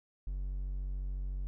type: tone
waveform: triangle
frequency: 46.95 Hz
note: F#1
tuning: 26 cents sharp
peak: -32 dBFS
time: 0.27-1.47 s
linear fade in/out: 0 ms
effects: none

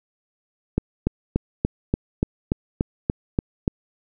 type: click train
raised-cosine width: 3 ms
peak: -6 dBFS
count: 11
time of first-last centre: 0.78-3.679 s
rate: 3.45 Hz
effects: none

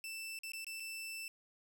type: tone with dropouts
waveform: sawtooth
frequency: 2660 Hz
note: E7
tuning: 15 cents sharp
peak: -39 dBFS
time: 0.04-1.28 s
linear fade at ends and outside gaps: 1 ms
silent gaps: 0.389-0.434 / 0.519-0.534 / 0.645-0.667 / 0.799-0.803 s
effects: none

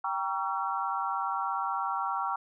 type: chord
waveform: sine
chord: G diminished seventh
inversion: none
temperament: just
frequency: 784 / 940.8 / 1128.9 / 1354.7 Hz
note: G5 / Bb5 / Db6 / Fb6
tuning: 0 / +16 / +31 / +47 cents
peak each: -34 dBFS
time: 0.04-2.36 s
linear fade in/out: 5 ms
effects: none

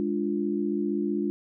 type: chord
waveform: sine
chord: D diminished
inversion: second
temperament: equal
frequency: 207.7 / 293.7 / 349.2 Hz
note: Ab3 / D4 / F4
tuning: 0 / 0 / 0 cents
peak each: -29 dBFS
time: 0-1.3 s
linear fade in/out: 0 ms
effects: none

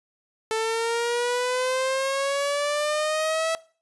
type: exponential sweep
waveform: sawtooth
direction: up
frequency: 440 to 655 Hz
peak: -19 dBFS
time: 0.51-3.55 s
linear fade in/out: 0 ms
effects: noise-tail reverb RT60 0.4 s tail -20 dB re dry + resampled to 24000 Hz

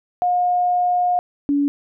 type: tone pair in turn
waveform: sine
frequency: 716 / 285.2 Hz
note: F5 / C#4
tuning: +43 / +49 cents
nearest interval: octave + major third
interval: 1594 cents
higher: first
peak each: -15 dBFS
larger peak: neither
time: 0.22-1.19 / 1.49-1.68 s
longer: first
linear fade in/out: 0 ms
effects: none

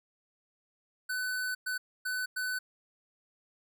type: tone bursts at uneven times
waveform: square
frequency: 1504 Hz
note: F#6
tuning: 28 cents sharp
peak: -32 dBFS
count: 4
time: 1.09-1.55 / 1.66-1.78 / 2.05-2.26 / 2.36-2.59 s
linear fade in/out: 10 ms
effects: none

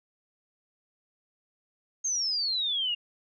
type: exponential sweep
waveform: sine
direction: down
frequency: 6500 to 2794 Hz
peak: -26 dBFS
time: 2.04-2.95 s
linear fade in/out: 10 ms
effects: none

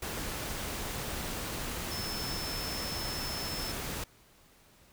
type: tone in noise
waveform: sine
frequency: 5274 Hz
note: E8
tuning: in tune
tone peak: -38 dBFS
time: 1.91-3.72 s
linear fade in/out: 5 ms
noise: pink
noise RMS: -37 dBFS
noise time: 0.02-4.04 s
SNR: -4 dB
effects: pink hiss -61 dBFS RMS until 4.92 s

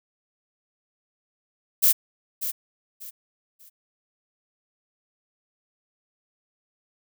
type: noise with echo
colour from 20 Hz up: violet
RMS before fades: -17 dBFS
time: 1.82-1.93 s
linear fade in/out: 20 ms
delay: 590 ms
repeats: 3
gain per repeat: -11 dB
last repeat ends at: 3.7 s
effects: none

